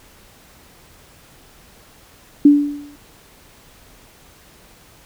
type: tone with exponential decay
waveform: sine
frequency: 289.8 Hz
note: D4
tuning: 23 cents flat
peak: -3 dBFS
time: 2.45-2.96 s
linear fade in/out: 5 ms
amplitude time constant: 110 ms
effects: pink hiss -48 dBFS RMS until 5.05 s